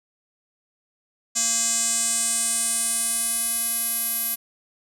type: tone with band-pass filter sweep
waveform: square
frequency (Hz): 230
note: A#3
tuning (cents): -23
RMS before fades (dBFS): -24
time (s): 1.35-4.36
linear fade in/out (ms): 20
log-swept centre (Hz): 7200 to 12000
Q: 4.9
effects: none